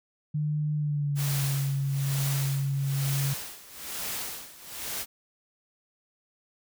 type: tone with pitch glide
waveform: sine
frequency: 150.5 to 138.01 Hz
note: D3 to C#3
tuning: +43 to -7 cents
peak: -25 dBFS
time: 0.34-3.34 s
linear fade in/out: 10 ms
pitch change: -150 cents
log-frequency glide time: 0.74-1.43 s
type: noise with tremolo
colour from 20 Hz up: white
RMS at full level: -33 dBFS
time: 1.15-5.06 s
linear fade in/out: 50 ms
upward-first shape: sine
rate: 1.1 Hz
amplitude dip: 85%
effects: none

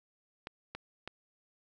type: clicks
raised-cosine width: 0.3 ms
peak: -24 dBFS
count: 3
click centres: 0.471 / 0.75 / 1.076 s
effects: none

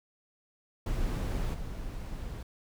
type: noise with level steps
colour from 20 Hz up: brown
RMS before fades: -31 / -38 dBFS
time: 0.86-2.43 s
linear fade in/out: 5 ms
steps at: 1.53 s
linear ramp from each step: 20 ms
effects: none

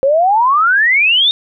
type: exponential sweep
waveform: sine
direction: up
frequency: 523.3 to 3729 Hz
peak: -8 dBFS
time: 0.03-1.31 s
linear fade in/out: 0 ms
effects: none

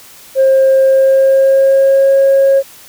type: tone with pitch glide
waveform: sine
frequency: 533 to 544.8 Hz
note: C5 to C#5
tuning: +32 to -30 cents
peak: -4 dBFS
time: 0.35-2.63 s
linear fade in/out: 50 ms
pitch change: +38 cents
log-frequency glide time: 0.83-2.12 s
effects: tanh soft clip ceiling -3 dBFS + white hiss -38 dBFS RMS until 2.88 s

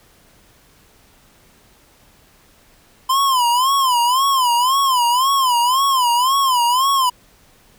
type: tone with vibrato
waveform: square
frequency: 1024 Hz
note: C6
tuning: 38 cents flat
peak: -14 dBFS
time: 3.09-7.1 s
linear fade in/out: 10 ms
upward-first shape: sine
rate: 1.9 Hz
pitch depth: 140 cents each way
effects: pink hiss -52 dBFS RMS until 7.78 s

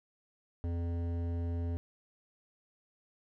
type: tone with hard clipping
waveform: sine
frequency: 85.3 Hz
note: F2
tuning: 40 cents flat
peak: -34 dBFS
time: 0.64-1.77 s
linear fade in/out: 0 ms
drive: 13 dB
effects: none

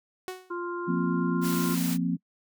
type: tone with exponential decay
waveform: sawtooth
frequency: 370 Hz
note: F#4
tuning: in tune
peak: -27 dBFS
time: 0.28-0.57 s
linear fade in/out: 0 ms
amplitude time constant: 63 ms
type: harmonic tone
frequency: 349.2 Hz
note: F4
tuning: in tune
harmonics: 1 / 3 / 4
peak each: -32 / -36 / -39 dBFS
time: 0.5-1.75 s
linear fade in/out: 10 ms
type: chord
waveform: sine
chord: F suspended fourth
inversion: none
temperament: equal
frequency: 174.61 / 233.1 / 261.6 Hz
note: F3 / Bb3 / C4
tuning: 0 / 0 / 0 cents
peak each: -27 / -31 / -29 dBFS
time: 0.87-2.17 s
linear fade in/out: 20 ms
type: noise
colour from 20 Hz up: white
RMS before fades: -35 dBFS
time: 1.41-1.98 s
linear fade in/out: 50 ms
effects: noise-tail reverb RT60 0.1 s tail -26 dB re dry

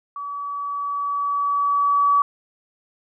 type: tone with level ramp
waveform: sine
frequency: 1142 Hz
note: D6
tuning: 49 cents flat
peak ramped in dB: -28 to -13 dBFS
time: 0.16-2.22 s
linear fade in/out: 2 ms
effects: none

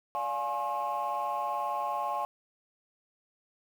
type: tone cluster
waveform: sine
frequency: 583 / 703 / 838 / 1075 Hz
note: D5 / F5 / G#5 / C6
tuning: -13 / +11 / +15 / +47 cents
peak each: -38 / -35 / -32 / -32 dBFS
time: 0.15-2.25 s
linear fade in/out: 0 ms
effects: tanh soft clip ceiling -24 dBFS + 9-bit

